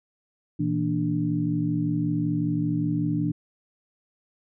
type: harmonic tone with a mistuned harmonic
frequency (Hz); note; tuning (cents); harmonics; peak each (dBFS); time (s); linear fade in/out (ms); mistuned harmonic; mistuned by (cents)
59; A#1; +22; 2 / 3 / 4 / 5; -30 / -26 / -34 / -26; 0.59-3.32; 10; 3; -140
effects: none